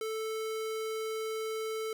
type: tone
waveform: square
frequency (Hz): 440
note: A4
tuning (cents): 0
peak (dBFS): -34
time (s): 0.01-1.93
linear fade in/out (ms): 2
effects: none